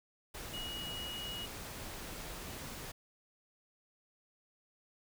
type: tone in noise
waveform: sine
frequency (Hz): 2900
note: F#7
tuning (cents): -35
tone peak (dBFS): -41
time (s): 0.53-1.46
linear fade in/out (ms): 10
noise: pink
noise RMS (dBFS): -45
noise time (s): 0.34-2.92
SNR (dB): +1
effects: none